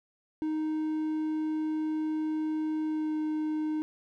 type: tone with pitch glide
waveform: triangle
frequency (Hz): 311.1 to 308.6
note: D#4 to D#4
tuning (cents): 0 to -14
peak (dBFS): -26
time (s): 0.42-3.82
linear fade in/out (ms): 0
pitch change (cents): -14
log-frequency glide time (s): 2.85-3.16
effects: none